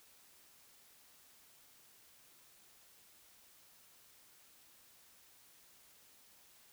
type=silence; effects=white hiss -64 dBFS RMS until 6.72 s